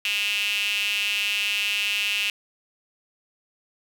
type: tone with high-pass filter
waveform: sawtooth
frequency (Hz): 204.9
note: G#3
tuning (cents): -23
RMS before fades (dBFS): -25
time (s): 0.05-2.3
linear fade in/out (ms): 2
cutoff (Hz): 2700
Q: 7.9
effects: none